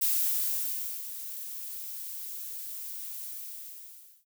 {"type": "noise with ADSR envelope", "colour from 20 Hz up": "violet", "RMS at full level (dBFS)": -26, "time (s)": [0.01, 4.25], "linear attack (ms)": 13, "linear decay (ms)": 1000, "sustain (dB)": -13, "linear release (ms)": 1000, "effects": []}